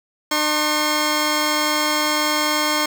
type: tone pair together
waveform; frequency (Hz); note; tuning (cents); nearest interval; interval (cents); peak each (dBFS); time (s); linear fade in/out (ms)
10% pulse; 301.6 / 1076.2; D4 / C6; +46 / +48; octave + minor seventh; 2202; -12; 0.31-2.86; 5
effects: none